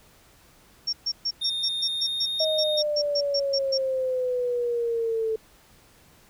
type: tone bursts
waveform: sine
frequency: 5500 Hz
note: F8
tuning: 27 cents flat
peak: -23 dBFS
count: 16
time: 0.87-3.78 s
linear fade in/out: 10 ms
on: 60 ms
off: 130 ms
type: tone with pitch glide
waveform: triangle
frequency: 3662 to 3692 Hz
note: A#7 to A#7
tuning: -32 to -17 cents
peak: -25 dBFS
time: 1.41-2.82 s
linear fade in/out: 10 ms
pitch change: +15 cents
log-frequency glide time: 1.82-2.32 s
type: exponential sweep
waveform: sine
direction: down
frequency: 633 to 439.6 Hz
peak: -23 dBFS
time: 2.4-5.36 s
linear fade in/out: 5 ms
effects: pink hiss -56 dBFS RMS until 6.29 s